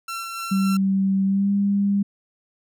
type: tone with tremolo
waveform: sawtooth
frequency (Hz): 1353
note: E6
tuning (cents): +45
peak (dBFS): -24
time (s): 0.08-0.77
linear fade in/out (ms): 5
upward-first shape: sine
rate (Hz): 3.5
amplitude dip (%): 30
type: tone with pitch glide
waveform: sine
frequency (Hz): 193.5 to 200.4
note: G3 to G3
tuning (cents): -22 to +38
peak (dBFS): -17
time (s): 0.51-2.03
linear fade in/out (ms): 10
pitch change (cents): +60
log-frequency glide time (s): 1.25-1.51
effects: none